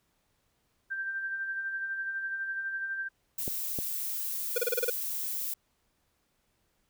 sine tone with tremolo, 1574 Hz, G6, 7 cents sharp, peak -30 dBFS, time 0.9-3.09 s, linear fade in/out 20 ms, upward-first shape sine, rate 12 Hz, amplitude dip 40%
violet noise, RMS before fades -34 dBFS, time 3.38-5.54 s, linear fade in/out 5 ms
clicks, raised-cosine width 2 ms, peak -22 dBFS, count 2, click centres 3.479 / 3.788 s
square tone bursts, 485 Hz, B4, 31 cents flat, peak -26 dBFS, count 7, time 4.56-4.9 s, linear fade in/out 5 ms, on 22 ms, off 31 ms
effects pink hiss -74 dBFS RMS until 6.89 s

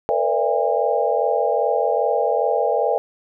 sine tone cluster, 455.8 / 498.3 / 585 / 670 / 810 Hz, A#4 / B4 / D5 / E5 / G#5, -39 / +15 / -7 / +28 / -43 cents, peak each -23 dBFS, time 0.09-2.98 s, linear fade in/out 0 ms, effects none

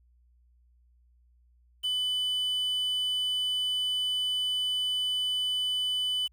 triangle tone with quantisation, 3000 Hz, F#7, 23 cents sharp, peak -25 dBFS, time 1.83-6.28 s, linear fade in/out 20 ms, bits 8, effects added 60 Hz sine -60 dBFS peak until 6.32 s

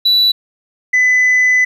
sine tone pair in turn, 3951 / 2005 Hz, B7 / B6, 0 / +26 cents, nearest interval octave, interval 1174 cents, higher first, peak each -6 dBFS, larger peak neither, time 0.05-0.32 / 0.93-1.65 s, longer second, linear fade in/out 10 ms, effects tanh soft clip ceiling -7 dBFS + 8-bit

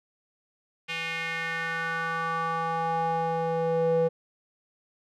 square tone with band-pass filter sweep, 164.81 Hz, E3, in tune, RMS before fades -28 dBFS, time 0.88-4.09 s, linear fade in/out 20 ms, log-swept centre 2600 to 470 Hz, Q 3.3, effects none

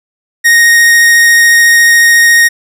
45% pulse tone with vibrato, 1864.7 Hz, A#6, in tune, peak -3 dBFS, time 0.44-2.49 s, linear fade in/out 20 ms, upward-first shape sine, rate 14 Hz, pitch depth 8 cents each way, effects none

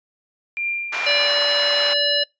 sine tone with tremolo, 2385 Hz, D7, 26 cents sharp, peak -20 dBFS, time 0.57-1.27 s, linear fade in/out 0 ms, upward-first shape triangle, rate 2.3 Hz, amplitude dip 60%
white band-pass noise, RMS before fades -28 dBFS, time 0.92-1.94 s, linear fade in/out 10 ms, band 740 to 2200 Hz, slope 12 dB/octave
harmonic tone, 580 Hz, D5, 22 cents flat, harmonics 1 / 3 / 5 / 7 / 9, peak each -23 / -26 / -22 / -21 / -27 dBFS, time 1.06-2.24 s, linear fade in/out 10 ms
effects noise-tail reverb RT60 0.2 s tail -25 dB re dry + resampled to 16000 Hz

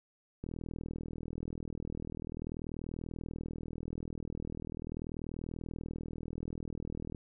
click train, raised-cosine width 3 ms, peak -27 dBFS, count 272, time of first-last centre 0.44-7.148 s, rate 40.4 Hz, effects none

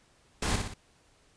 pink noise with echo, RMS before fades -29 dBFS, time 0.42-0.56 s, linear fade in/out 5 ms, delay 60 ms, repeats 3, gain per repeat -5 dB, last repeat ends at 0.74 s, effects pink hiss -64 dBFS RMS until 1.36 s + resampled to 22050 Hz

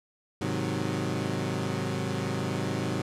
20% pulse chord, Ab dominant seventh, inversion none, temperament equal, 103.83 / 130.81 / 155.56 / 185 Hz, Ab2 / C3 / Eb3 / Gb3, 0 / 0 / 0 / 0 cents, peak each -29 / -28 / -30 / -29 dBFS, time 0.41-3.02 s, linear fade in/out 5 ms, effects low-pass 9000 Hz 12 dB/octave

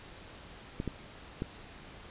clicks, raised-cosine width 3 ms, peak -20 dBFS, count 3, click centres 0.801 / 0.877 / 1.421 s, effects pink hiss -50 dBFS RMS until 2.1 s + resampled to 8000 Hz

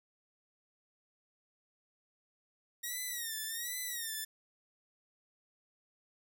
5% pulse tone with vibrato, 1874 Hz, A#6, 9 cents sharp, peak -27 dBFS, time 2.83-4.25 s, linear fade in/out 10 ms, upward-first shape sine, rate 1.3 Hz, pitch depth 120 cents each way, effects none

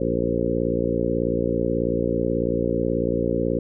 harmonic tone with a mistuned harmonic, 58.27 Hz, A#1, in tune, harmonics 1 / 2 / 3 / 4 / 5 / 6 / 7 / 8 / 9, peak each -32 / -31 / -29 / -29 / -28 / -29 / -28 / -28 / -28 dBFS, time 0-3.59 s, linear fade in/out 5 ms, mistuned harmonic 9, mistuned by +16 cents, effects none

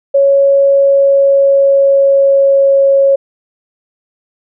sine tone with pitch glide, 554.4 to 549.6 Hz, C#5 to C#5, 0 to -15 cents, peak -5 dBFS, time 0.14-3.16 s, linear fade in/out 10 ms, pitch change -15 cents, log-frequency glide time 0.7-2.97 s, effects none

